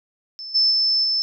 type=tone with level steps; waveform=sine; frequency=5274 Hz; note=E8; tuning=in tune; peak=-31 / -14 / -16 / -18 dBFS; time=0.39-1.22 s; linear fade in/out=0 ms; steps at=0.54 / 0.7 / 1.03 s; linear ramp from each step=20 ms; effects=none